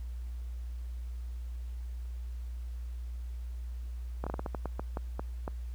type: slowing click train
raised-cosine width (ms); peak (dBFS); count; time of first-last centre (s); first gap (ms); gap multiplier
1; -21; 12; 4.24-5.479; 26; 1.27
effects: added 60 Hz sine -36 dBFS peak until 5.74 s + pink hiss -63 dBFS RMS until 5.74 s